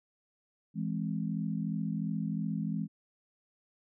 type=chord; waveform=sine; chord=E augmented; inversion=none; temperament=equal; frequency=164.81 / 207.7 / 261.6 Hz; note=E3 / G#3 / B#3; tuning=0 / 0 / 0 cents; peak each=-34 / -34 / -39 dBFS; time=0.74-2.88 s; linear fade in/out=50 ms; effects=none